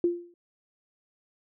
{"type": "tone with exponential decay", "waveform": "sine", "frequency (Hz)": 347.2, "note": "F4", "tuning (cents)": -10, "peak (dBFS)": -18, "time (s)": [0.04, 0.34], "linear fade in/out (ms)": 2, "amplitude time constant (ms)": 65, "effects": []}